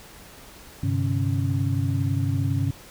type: tone cluster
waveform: sine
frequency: 98.7 / 130.7 / 148.5 / 275.9 Hz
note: G2 / C3 / D3 / C#4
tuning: +12 / -1 / +20 / -8 cents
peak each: -24 / -25 / -31 / -30 dBFS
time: 0.83-2.71 s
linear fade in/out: 5 ms
effects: pink hiss -46 dBFS RMS until 2.9 s